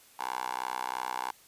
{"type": "tone with high-pass filter", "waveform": "10% pulse", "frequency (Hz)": 63, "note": "B1", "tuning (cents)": 35, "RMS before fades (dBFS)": -35, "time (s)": [0.19, 1.31], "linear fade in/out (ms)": 5, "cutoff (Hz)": 880, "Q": 3.9, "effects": ["white hiss -58 dBFS RMS until 1.47 s", "resampled to 32000 Hz"]}